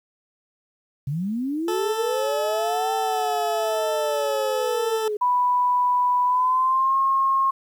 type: linear two-way sweep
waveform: sine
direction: up then down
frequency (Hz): 130 to 783 to 413.9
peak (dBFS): -23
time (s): 1.07-5.17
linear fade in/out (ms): 5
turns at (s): 2.93
type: tone with vibrato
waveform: 20% pulse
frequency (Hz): 435.2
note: A4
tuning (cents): -19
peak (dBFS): -20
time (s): 1.68-5.08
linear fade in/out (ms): 2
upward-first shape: sine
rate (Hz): 1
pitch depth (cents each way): 25
type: tone with pitch glide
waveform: sine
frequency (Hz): 987.8 to 1077.2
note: B5 to C#6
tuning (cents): 0 to -50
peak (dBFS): -17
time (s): 5.21-7.51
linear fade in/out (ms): 10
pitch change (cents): +150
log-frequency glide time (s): 6.25-6.96
effects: 9-bit